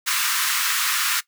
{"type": "high-pass noise", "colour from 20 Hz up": "pink", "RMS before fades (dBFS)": -22, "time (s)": [0.06, 1.21], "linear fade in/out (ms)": 20, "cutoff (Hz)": 1100, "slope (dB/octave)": 48, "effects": ["noise-tail reverb RT60 0.1 s tail -18 dB re dry"]}